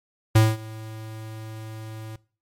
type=tone with ADSR envelope; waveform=square; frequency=110 Hz; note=A2; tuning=in tune; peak=-12 dBFS; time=0.35-2.16 s; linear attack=8 ms; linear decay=210 ms; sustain=-23 dB; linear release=3 ms; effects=noise-tail reverb RT60 0.4 s tail -21 dB re dry + MP3 64 kbps